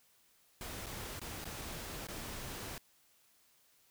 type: noise with dropouts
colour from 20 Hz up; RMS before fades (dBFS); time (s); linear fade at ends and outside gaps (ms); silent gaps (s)
pink; -44; 0.61-2.78; 1; 0.861-0.866 / 1.195-1.215 / 1.443-1.454 / 2.07-2.085
effects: white hiss -69 dBFS RMS until 3.9 s